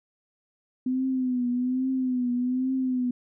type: tone with vibrato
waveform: sine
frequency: 253.3 Hz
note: B3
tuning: 44 cents sharp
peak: -23 dBFS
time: 0.86-3.11 s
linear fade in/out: 5 ms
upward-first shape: triangle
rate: 1.2 Hz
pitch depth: 73 cents each way
effects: none